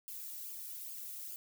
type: noise with flanger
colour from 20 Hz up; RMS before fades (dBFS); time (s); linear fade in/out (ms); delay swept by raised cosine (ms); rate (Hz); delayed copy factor
violet; -45; 0.08-1.36; 0; 0.51 to 1.91; 2.4; -0.6
effects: none